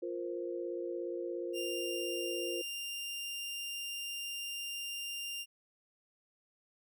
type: chord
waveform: sine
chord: F suspended fourth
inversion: none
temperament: equal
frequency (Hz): 349.2 / 466.2 / 523.3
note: F4 / Bb4 / C5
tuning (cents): 0 / 0 / 0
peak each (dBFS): -38 / -42 / -42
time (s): 0.02-2.62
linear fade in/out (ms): 10
type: tone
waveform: sawtooth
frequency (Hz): 2794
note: F7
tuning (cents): 0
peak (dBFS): -35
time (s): 1.53-5.46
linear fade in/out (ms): 50
effects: none